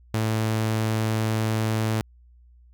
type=tone; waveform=sawtooth; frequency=110 Hz; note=A2; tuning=in tune; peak=-18 dBFS; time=0.14-2.01 s; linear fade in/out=0 ms; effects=added 60 Hz sine -50 dBFS peak until 2.73 s